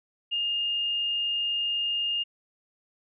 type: tone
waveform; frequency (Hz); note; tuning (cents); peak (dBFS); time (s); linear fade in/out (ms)
sine; 2828; F7; +21; -25; 0.31-2.24; 20
effects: none